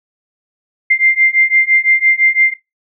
sine beating tone pair, 2093 / 2098.9 Hz, C7 / C7, 0 / +5 cents, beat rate 5.9 Hz, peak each -12 dBFS, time 0.9-2.54 s, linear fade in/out 10 ms, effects noise-tail reverb RT60 0.2 s tail -17 dB re dry

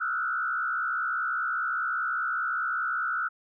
sine tone with frequency modulation, 1396.9 Hz, F6, in tune, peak -26 dBFS, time 0-3.29 s, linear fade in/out 20 ms, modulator 65 Hz, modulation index 1.6, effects none

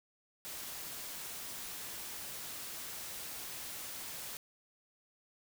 white noise, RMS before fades -44 dBFS, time 0.45-4.37 s, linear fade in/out 0 ms, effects none

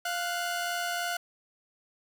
sawtooth tone pair together, 698.5 / 1480.1 Hz, F5 / F#6, 0 / 0 cents, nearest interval octave + minor second, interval 1300 cents, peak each -28 / -30 dBFS, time 0.05-1.17 s, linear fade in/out 5 ms, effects none

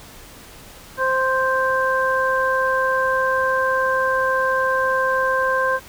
harmonic tone, 523.3 Hz, C5, in tune, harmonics 1 / 2 / 3, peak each -21 / -21 / -21 dBFS, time 0.97-5.8 s, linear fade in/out 50 ms, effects pink hiss -42 dBFS RMS until 5.88 s

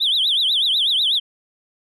sine tone with vibrato, 3462 Hz, A7, 29 cents flat, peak -14 dBFS, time 0-1.2 s, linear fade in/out 20 ms, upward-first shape triangle, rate 8.1 Hz, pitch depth 260 cents each way, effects tanh soft clip ceiling -12 dBFS

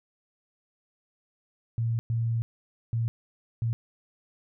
sine tone bursts at uneven times, 115.3 Hz, A#2, 19 cents flat, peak -24 dBFS, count 4, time 1.78-1.99 / 2.1-2.42 / 2.93-3.08 / 3.62-3.73 s, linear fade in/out 0 ms, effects none

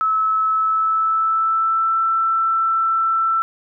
sine tone with pitch glide, 1299 to 1333.2 Hz, E6 to E6, -26 to +19 cents, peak -15 dBFS, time 0.01-3.42 s, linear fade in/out 0 ms, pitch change +45 cents, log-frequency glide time 0.49-2.01 s, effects none

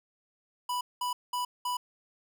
square tone bursts, 987 Hz, B5, 1 cent flat, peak -30 dBFS, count 4, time 0.69-1.77 s, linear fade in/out 5 ms, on 120 ms, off 200 ms, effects 12-bit

